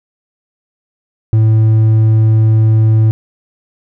sine tone with hard clipping, 110 Hz, A2, in tune, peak -7 dBFS, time 1.33-3.11 s, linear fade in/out 0 ms, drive 3 dB, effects none

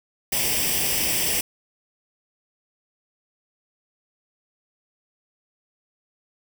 white noise with comb filter, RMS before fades -23 dBFS, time 0.32-1.41 s, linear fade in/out 5 ms, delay 0.37 ms, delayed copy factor +0.7, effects none

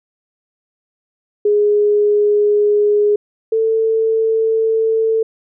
sine tone pair in turn, 415.3 / 445.6 Hz, G#4 / A4, 0 / +22 cents, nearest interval minor second, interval 122 cents, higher second, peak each -10 / -12 dBFS, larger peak first, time 1.45-3.16 / 3.52-5.23 s, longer neither, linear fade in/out 5 ms, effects none

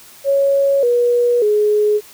sine tone with pitch steps, 554.4 / 482.6 / 420.2 Hz, C#5 / B4 / G#4, 0 / -40 / +20 cents, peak -11 dBFS, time 0.24-2.01 s, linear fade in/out 50 ms, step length 590 ms, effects white hiss -42 dBFS RMS until 2.13 s

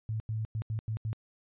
sine tone bursts at uneven times, 109.8 Hz, A2, 3 cents flat, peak -30 dBFS, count 6, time 0.09-0.2 / 0.29-0.45 / 0.55-0.62 / 0.7-0.79 / 0.88-0.97 / 1.05-1.13 s, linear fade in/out 0 ms, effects resampled to 8000 Hz

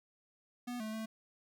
square tone with pitch steps, 244.6 / 217.3 / 220.7 Hz, B3 / A3 / A3, -16 / -21 / +5 cents, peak -39 dBFS, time 0.67-1.06 s, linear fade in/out 10 ms, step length 130 ms, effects none

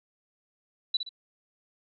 sine tone with echo, 3955 Hz, B7, 2 cents sharp, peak -22 dBFS, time 0.94-0.97 s, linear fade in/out 5 ms, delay 61 ms, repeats 2, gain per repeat -8 dB, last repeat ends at 1.092 s, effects none

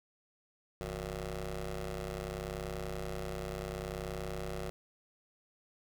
15% pulse ring-modulated tone, 100.7 Hz, G2, 47 cents sharp, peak -28 dBFS, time 0.81-4.7 s, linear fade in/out 0 ms, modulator 267 Hz, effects 11-bit

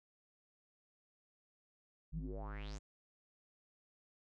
square tone with low-pass filter sweep, 51.4 Hz, G#1, 17 cents flat, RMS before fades -44 dBFS, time 2.12-2.79 s, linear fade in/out 20 ms, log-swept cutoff 120 to 7800 Hz, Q 6.1, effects none

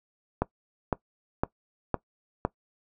click train, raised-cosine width 1 ms, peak -10 dBFS, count 5, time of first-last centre 0.42-2.45 s, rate 1.97 Hz, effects noise-tail reverb RT60 0.1 s tail -20 dB re dry

